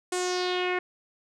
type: tone with low-pass filter sweep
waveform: sawtooth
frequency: 362.2 Hz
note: F#4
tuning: 37 cents flat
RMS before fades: -28 dBFS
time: 0.12-0.79 s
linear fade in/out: 5 ms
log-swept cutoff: 8900 to 2000 Hz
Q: 3.2
effects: none

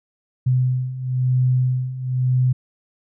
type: beating tone pair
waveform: sine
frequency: 126.7 / 127.7 Hz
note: B2 / C3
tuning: +45 / -42 cents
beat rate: 1 Hz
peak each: -22 / -18 dBFS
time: 0.46-2.53 s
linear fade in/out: 10 ms
effects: none

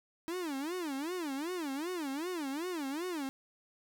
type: tone with vibrato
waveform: 45% pulse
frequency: 313.8 Hz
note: D#4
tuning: 15 cents sharp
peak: -35 dBFS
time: 0.28-3.29 s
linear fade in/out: 0 ms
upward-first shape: sine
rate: 2.6 Hz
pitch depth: 280 cents each way
effects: none

